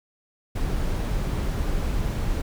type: noise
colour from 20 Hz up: brown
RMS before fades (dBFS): -25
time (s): 0.55-2.42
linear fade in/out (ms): 10
effects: none